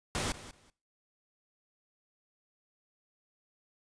pink noise with echo, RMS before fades -33 dBFS, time 0.15-0.32 s, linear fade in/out 0 ms, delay 190 ms, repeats 2, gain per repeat -15 dB, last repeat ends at 0.7 s, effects noise-tail reverb RT60 0.4 s tail -21 dB re dry + resampled to 22050 Hz

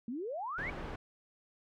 sine exponential sweep, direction up, 220 to 2331 Hz, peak -36 dBFS, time 0.08-0.7 s, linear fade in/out 2 ms
pink low-pass noise, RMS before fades -42 dBFS, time 0.58-0.96 s, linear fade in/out 5 ms, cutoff 1800 Hz, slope 12 dB/octave
effects none

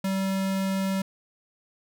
square tone, 192.6 Hz, G3, 30 cents flat, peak -25 dBFS, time 0.04-1.02 s, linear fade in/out 5 ms, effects none

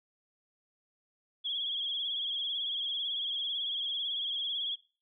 sine tone with vibrato, 3309 Hz, G#7, 7 cents flat, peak -31 dBFS, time 1.44-4.76 s, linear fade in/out 20 ms, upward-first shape triangle, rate 18 Hz, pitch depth 75 cents each way, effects noise-tail reverb RT60 0.4 s tail -23 dB re dry

